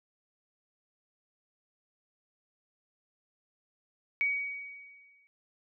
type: tone with exponential decay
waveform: sine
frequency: 2257 Hz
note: C#7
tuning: 31 cents sharp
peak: -24 dBFS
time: 4.21-5.27 s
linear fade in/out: 0 ms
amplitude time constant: 230 ms
effects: none